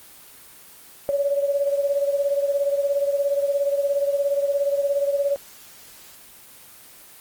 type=beating tone pair; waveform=sine; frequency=561 / 578 Hz; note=C#5 / D5; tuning=+21 / -28 cents; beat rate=17 Hz; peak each=-20 / -26 dBFS; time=1.09-5.36 s; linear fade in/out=0 ms; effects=white hiss -46 dBFS RMS until 7.2 s + Opus 24 kbps